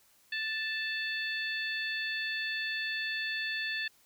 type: harmonic tone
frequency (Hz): 880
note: A5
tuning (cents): 0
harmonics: 2 / 3 / 4 / 5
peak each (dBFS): -34 / -38 / -40 / -42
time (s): 0.32-3.88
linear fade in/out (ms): 5
effects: white hiss -65 dBFS RMS until 4.05 s